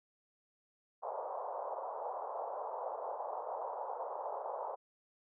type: band-pass noise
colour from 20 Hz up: white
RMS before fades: -41 dBFS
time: 1.02-4.76 s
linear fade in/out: 20 ms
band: 480 to 1000 Hz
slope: 48 dB/octave
effects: none